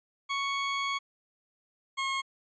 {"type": "tone pair in turn", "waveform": "20% pulse", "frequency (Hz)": [1110, 1082.8], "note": ["C#6", "C#6"], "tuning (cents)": [2, -41], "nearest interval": "unison", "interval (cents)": 43, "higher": "first", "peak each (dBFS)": -24, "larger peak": "neither", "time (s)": [[0.29, 0.99], [1.97, 2.22]], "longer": "first", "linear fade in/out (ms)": 20, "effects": ["resampled to 16000 Hz"]}